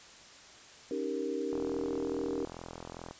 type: chord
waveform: sine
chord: Eb dominant seventh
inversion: third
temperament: equal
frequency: 277.2 / 311.1 / 392 / 466.2 Hz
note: Db4 / Eb4 / G4 / Bb4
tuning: 0 / 0 / 0 / 0 cents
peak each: -38 / -38 / -37 / -36 dBFS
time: 0.91-2.45 s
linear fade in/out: 2 ms
type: click train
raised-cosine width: 1 ms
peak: -28 dBFS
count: 68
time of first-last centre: 1.53-3.11 s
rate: 42.4 Hz
effects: white hiss -53 dBFS RMS until 3.19 s + resampled to 16000 Hz